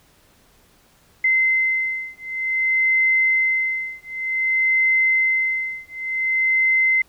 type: beating tone pair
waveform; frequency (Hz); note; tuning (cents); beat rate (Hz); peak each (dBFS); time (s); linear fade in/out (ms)
sine; 2066 / 2066.54; C7 / C7; -22 / -22; 0.54; -20; 1.24-7.02; 5
effects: pink hiss -56 dBFS RMS until 7.08 s